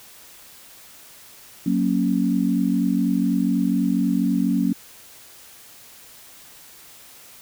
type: chord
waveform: sine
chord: F# major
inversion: none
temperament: equal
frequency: 185 / 233.1 / 277.2 Hz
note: F#3 / A#3 / C#4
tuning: 0 / 0 / 0 cents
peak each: -22 dBFS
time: 1.66-4.73 s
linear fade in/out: 5 ms
effects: white hiss -46 dBFS RMS until 7.41 s